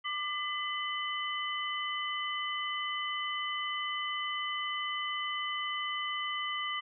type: tone cluster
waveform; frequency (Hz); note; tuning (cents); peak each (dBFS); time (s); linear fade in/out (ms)
sine; 1190 / 2017 / 3018; D6 / B6 / F#7; +22 / +36 / +34; -36 / -37 / -37; 0.04-6.81; 20
effects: none